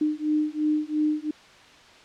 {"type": "beating tone pair", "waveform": "sine", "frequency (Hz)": [302.7, 305.6], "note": ["D#4", "D#4"], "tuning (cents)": [-48, -31], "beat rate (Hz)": 2.9, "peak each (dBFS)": -25, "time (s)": [0.01, 1.31], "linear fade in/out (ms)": 5, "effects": ["white hiss -50 dBFS RMS until 2.04 s", "low-pass 4000 Hz 12 dB/octave"]}